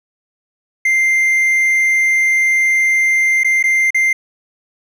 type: tone with dropouts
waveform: triangle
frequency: 2093 Hz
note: C7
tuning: in tune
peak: -9 dBFS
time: 0.85-4.13 s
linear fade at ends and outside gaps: 5 ms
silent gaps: 3.435-3.445 / 3.628-3.638 / 3.906-3.945 s
effects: none